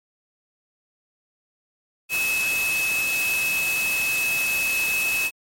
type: tone in noise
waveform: sine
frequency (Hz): 2586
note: E7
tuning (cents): -34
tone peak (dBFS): -21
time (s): 2.09-5.31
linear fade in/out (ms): 50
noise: white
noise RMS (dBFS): -29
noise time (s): 2.09-5.31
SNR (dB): +5
effects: MP3 64 kbps